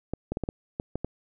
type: clicks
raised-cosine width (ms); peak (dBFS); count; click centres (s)
2; -16; 8; 0.136 / 0.32 / 0.371 / 0.437 / 0.489 / 0.799 / 0.956 / 1.046
effects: none